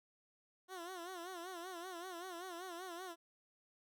15% pulse tone with vibrato, 356.5 Hz, F4, 36 cents sharp, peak -39 dBFS, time 0.68-3.16 s, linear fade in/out 50 ms, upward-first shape sine, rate 5.2 Hz, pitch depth 110 cents each way, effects none

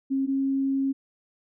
sine tone pair in turn, 270 / 271.1 Hz, C#4 / C#4, -45 / -38 cents, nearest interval unison, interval 7 cents, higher second, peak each -22 dBFS, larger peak neither, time 0.1-0.27 / 0.27-0.93 s, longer second, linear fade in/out 20 ms, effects none

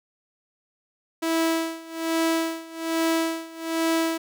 sawtooth tone with tremolo, 327.1 Hz, E4, 13 cents flat, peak -16 dBFS, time 1.22-4.18 s, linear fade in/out 10 ms, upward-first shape sine, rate 1.2 Hz, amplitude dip 90%, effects none

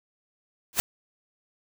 white noise with exponential growth, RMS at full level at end -18 dBFS, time 0.73-0.8 s, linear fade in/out 0 ms, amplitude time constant 15 ms, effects none

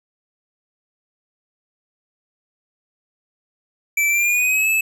square tone with pitch glide, 2324 to 2609 Hz, D7 to E7, -19 to -18 cents, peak -16 dBFS, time 3.97-4.81 s, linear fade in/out 5 ms, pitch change +201 cents, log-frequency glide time 4.08-4.69 s, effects none

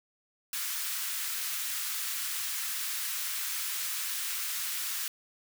white high-pass noise, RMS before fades -34 dBFS, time 0.53-5.08 s, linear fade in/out 2 ms, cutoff 1200 Hz, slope 24 dB/octave, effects none

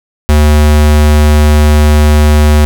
square tone, 75 Hz, D2, 37 cents sharp, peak -4 dBFS, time 0.29-2.65 s, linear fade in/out 0 ms, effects none

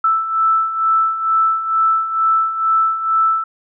sine beating tone pair, 1318.5 / 1320.7 Hz, E6 / E6, 0 / +3 cents, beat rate 2.2 Hz, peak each -20 / -14 dBFS, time 0.04-3.44 s, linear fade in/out 5 ms, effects none

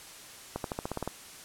accelerating click train, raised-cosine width 1 ms, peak -18 dBFS, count 9, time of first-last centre 0.56-1.076 s, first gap 82 ms, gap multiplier 0.93, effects white hiss -48 dBFS RMS until 1.44 s + low-pass 11000 Hz 12 dB/octave

